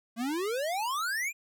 square exponential sweep, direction up, 220 to 2499 Hz, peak -30 dBFS, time 0.16-1.33 s, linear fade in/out 50 ms, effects none

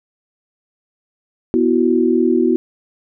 sine chord, B suspended fourth, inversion none, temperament equal, 246.9 / 329.6 / 370 Hz, B3 / E4 / F#4, 0 / 0 / 0 cents, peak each -16 dBFS, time 1.54-2.56 s, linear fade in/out 0 ms, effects none

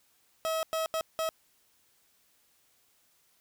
30% pulse tone bursts at uneven times, 643 Hz, E5, 43 cents flat, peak -26 dBFS, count 4, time 0.45-0.63 / 0.73-0.86 / 0.94-1.01 / 1.19-1.29 s, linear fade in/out 0 ms, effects white hiss -68 dBFS RMS until 3.4 s

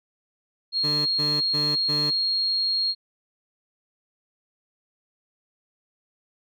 sine tone, 4263 Hz, C8, 32 cents sharp, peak -21 dBFS, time 0.72-2.95 s, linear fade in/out 50 ms
20% pulse tone bursts, 148.4 Hz, D3, 18 cents sharp, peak -24 dBFS, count 4, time 0.83-2.11 s, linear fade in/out 20 ms, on 230 ms, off 120 ms
effects none

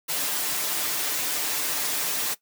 white noise with comb filter, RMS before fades -27 dBFS, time 0.08-2.35 s, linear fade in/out 20 ms, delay 6.7 ms, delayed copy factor +0.85, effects noise-tail reverb RT60 0.1 s tail -17 dB re dry + high-pass 200 Hz 12 dB/octave

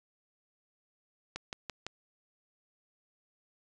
click train, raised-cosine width 0.2 ms, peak -20 dBFS, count 4, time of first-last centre 1.36-1.866 s, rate 5.93 Hz, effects resampled to 22050 Hz

